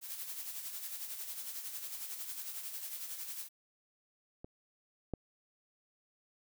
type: noise with tremolo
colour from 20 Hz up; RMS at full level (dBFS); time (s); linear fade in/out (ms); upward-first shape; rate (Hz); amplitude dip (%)
blue; -41; 0.01-3.49; 50; sine; 11; 50
type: clicks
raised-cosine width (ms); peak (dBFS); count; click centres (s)
2; -33 / -23; 2; 4.445 / 5.137
effects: none